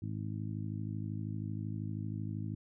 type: harmonic tone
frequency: 52.8 Hz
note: G#1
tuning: 29 cents sharp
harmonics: 2 / 3 / 4 / 5 / 6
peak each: -38 / -42 / -44 / -46 / -48 dBFS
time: 0.02-2.55 s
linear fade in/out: 5 ms
effects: none